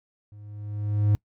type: tone with level ramp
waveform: triangle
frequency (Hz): 104.1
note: G#2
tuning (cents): +5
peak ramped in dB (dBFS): -42 to -14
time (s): 0.32-1.15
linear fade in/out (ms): 0
effects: noise-tail reverb RT60 0.1 s tail -25 dB re dry